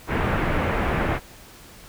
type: low-pass noise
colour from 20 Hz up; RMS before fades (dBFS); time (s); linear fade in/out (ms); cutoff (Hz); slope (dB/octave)
pink; -23; 0.07-1.2; 50; 2300; 24
effects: pink hiss -46 dBFS RMS until 1.88 s